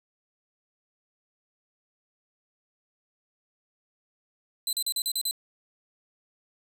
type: tone bursts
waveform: 20% pulse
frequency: 4039 Hz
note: B7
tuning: 38 cents sharp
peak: -20 dBFS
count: 7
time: 4.67-5.311 s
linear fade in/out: 2 ms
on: 59 ms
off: 38 ms
effects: none